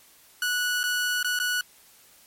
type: tone with dropouts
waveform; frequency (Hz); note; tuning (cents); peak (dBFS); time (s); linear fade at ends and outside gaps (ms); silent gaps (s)
sawtooth; 1472; F#6; -9; -20; 0.42-1.61; 2; 0.832-0.838 / 1.229-1.245 / 1.39-1.399
effects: white hiss -55 dBFS RMS until 2.26 s + MP3 64 kbps